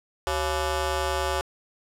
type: ring-modulated tone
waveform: 15% pulse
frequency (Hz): 309.9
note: D#4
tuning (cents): -7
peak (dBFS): -15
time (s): 0.27-1.41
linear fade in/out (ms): 0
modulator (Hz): 240
effects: low-pass 12000 Hz 12 dB/octave